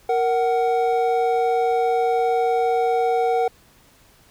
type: tone pair together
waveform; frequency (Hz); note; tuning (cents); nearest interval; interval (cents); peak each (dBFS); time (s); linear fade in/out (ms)
triangle; 466.2 / 747.1; A#4 / F#5; 0 / +17; minor sixth; 817; -18; 0.09-3.48; 5
effects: pink hiss -54 dBFS RMS until 4.3 s